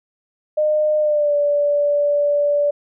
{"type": "tone with pitch glide", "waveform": "sine", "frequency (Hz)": [609, 580.8], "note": ["D#5", "D5"], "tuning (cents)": [-37, -19], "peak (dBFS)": -14, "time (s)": [0.57, 2.71], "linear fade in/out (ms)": 10, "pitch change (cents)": -82, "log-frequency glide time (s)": [0.99, 1.35], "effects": []}